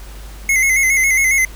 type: tone with vibrato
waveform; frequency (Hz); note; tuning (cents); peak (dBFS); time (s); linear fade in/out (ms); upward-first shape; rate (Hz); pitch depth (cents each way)
square; 2115; C7; +18; -12; 0.49-1.45; 2; square; 7.3; 50
effects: added 50 Hz sine -31 dBFS peak until 1.55 s + pink hiss -40 dBFS RMS until 1.55 s